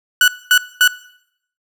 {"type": "tone bursts", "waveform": "30% pulse", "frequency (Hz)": 1480, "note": "F#6", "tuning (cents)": 0, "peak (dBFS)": -5, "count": 3, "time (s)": [0.21, 0.877], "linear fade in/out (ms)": 2, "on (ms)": 69, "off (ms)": 230, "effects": ["noise-tail reverb RT60 0.7 s tail -19 dB re dry"]}